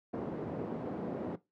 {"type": "band-pass noise", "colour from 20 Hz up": "pink", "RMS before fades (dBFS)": -38, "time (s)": [0.13, 1.36], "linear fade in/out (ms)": 10, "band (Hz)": [170, 520], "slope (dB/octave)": 12, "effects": ["noise-tail reverb RT60 0.2 s tail -17 dB re dry", "high-pass 100 Hz 12 dB/octave"]}